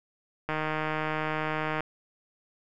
click train, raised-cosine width 0.5 ms, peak -15 dBFS, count 205, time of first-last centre 0.49-1.806 s, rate 155 Hz, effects none

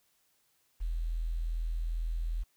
sine tone with quantisation, 41.2 Hz, E1, in tune, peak -30 dBFS, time 0.8-2.44 s, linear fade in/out 20 ms, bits 10, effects white hiss -72 dBFS RMS until 2.56 s

